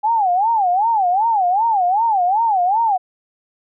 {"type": "tone with vibrato", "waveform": "sine", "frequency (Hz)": 810, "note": "G#5", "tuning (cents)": -43, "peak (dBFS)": -13, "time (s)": [0.03, 2.98], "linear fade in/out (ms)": 20, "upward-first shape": "sine", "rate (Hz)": 2.6, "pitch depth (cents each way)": 240, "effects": []}